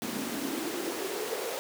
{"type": "noise with high-pass filter sweep", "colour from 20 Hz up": "pink", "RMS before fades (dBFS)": -34, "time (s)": [0.02, 1.59], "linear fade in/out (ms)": 0, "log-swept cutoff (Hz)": [220, 510], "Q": 5.5, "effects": []}